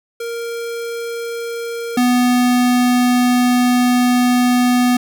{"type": "tone pair in turn", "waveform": "square", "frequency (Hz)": [466.2, 247], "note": ["A#4", "B3"], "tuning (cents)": [0, 0], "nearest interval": "major seventh", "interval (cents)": 1100, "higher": "first", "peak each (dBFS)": [-23, -12], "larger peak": "second", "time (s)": [[0.2, 1.97], [1.97, 4.97]], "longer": "second", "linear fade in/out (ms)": 5, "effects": []}